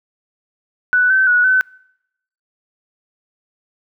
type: tone with pitch steps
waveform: sine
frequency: 1486 / 1538 / 1464 / 1517 Hz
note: F#6 / G6 / F#6 / F#6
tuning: +7 / -33 / -19 / +43 cents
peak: -10 dBFS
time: 0.93-1.61 s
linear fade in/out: 0 ms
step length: 170 ms
effects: noise-tail reverb RT60 0.8 s tail -26 dB re dry